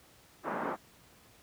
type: band-pass noise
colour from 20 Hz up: white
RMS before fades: -35 dBFS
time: 0.43-0.77 s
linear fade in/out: 50 ms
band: 180 to 1300 Hz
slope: 24 dB/octave
effects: pink hiss -60 dBFS RMS until 1.42 s + high-pass 60 Hz 12 dB/octave